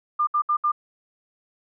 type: tone bursts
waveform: sine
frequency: 1200 Hz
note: D6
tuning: 37 cents sharp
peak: -18 dBFS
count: 4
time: 0.19-0.719 s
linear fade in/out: 10 ms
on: 82 ms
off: 67 ms
effects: none